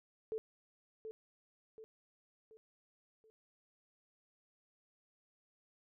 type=tone with echo; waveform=sine; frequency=440 Hz; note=A4; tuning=in tune; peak=-36 dBFS; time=0.32-0.38 s; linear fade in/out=0 ms; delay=730 ms; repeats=4; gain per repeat=-7 dB; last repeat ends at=3.3 s; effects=none